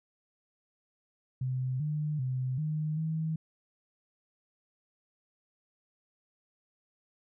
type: tone with pitch steps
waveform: sine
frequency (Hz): 128.9 / 151.1 / 128.9 / 153.9 / 159.2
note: C3 / D3 / C3 / D#3 / D#3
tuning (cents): -26 / +50 / -26 / -19 / +40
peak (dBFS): -29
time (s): 1.41-3.36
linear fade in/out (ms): 5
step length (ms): 390
effects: none